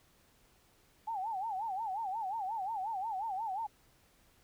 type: tone with vibrato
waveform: sine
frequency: 826 Hz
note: G#5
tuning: 10 cents flat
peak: -34 dBFS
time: 1.07-3.67 s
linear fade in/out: 10 ms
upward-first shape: sine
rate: 5.6 Hz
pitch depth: 190 cents each way
effects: pink hiss -67 dBFS RMS until 4.43 s